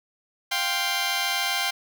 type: chord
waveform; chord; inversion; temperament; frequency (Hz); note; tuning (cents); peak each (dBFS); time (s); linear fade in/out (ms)
10% pulse; F suspended second; none; just; 698.5 / 785.8 / 1047.7; F5 / G5 / C6; 0 / +4 / +2; -22 / -19 / -22; 0.51-1.71; 10
effects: none